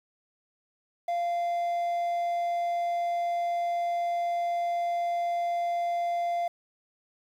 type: tone with quantisation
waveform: triangle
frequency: 692 Hz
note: F5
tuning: 16 cents flat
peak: -24 dBFS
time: 1.08-6.48 s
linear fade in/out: 5 ms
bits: 9
effects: none